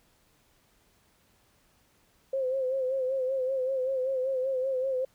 sine tone with vibrato, 523.3 Hz, C5, in tune, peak -26 dBFS, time 2.33-5.05 s, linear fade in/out 5 ms, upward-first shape sine, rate 5.2 Hz, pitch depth 57 cents each way, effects pink hiss -66 dBFS RMS until 5.14 s

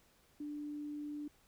sine tone, 295.1 Hz, D4, 8 cents sharp, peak -40 dBFS, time 0.4-1.28 s, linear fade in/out 5 ms, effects pink hiss -69 dBFS RMS until 1.47 s

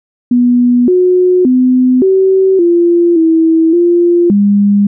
sine tone with pitch steps, 244.6 / 363.9 / 254 / 381.4 / 344.2 / 324.8 / 346.9 / 202.7 Hz, B3 / F#4 / B3 / G4 / F4 / E4 / F4 / G#3, -16 / -29 / +49 / -47 / -25 / -26 / -12 / -42 cents, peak -5 dBFS, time 0.31-4.87 s, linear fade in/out 5 ms, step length 570 ms, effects none

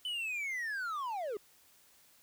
triangle linear sweep, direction down, 3036 to 384 Hz, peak -33 dBFS, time 0.05-1.37 s, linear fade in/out 2 ms, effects white hiss -64 dBFS RMS until 2.22 s

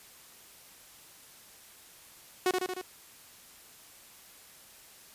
sawtooth tone with echo, 367.9 Hz, F#4, 10 cents flat, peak -20 dBFS, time 2.46-2.51 s, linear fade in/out 2 ms, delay 76 ms, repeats 4, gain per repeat -3 dB, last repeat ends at 2.814 s, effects white hiss -54 dBFS RMS until 5.14 s + resampled to 32000 Hz

